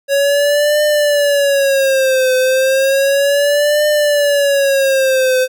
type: tone with vibrato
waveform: square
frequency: 554.4 Hz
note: C#5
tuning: in tune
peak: -11 dBFS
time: 0.08-5.48 s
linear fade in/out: 50 ms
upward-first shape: triangle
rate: 0.33 Hz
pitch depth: 140 cents each way
effects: none